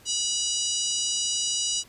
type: harmonic tone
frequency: 973 Hz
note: B5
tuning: 26 cents flat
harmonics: 3 / 4 / 5 / 6 / 7 / 8 / 9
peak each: -30 / -34 / -32 / -31 / -32 / -35 / -36 dBFS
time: 0.05-1.84 s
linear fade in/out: 50 ms
effects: pink hiss -54 dBFS RMS until 1.88 s + resampled to 32000 Hz